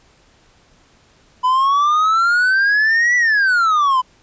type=exponential two-way sweep; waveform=triangle; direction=up then down; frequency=997 to 1975.5 to 997 Hz; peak=-10 dBFS; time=1.43-4.02 s; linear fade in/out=20 ms; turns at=3.16 s; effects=pink hiss -53 dBFS RMS until 4.22 s + resampled to 16000 Hz